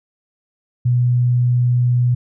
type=tone; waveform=sine; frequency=122.9 Hz; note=B2; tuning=8 cents flat; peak=-12 dBFS; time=0.85-2.15 s; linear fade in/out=10 ms; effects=none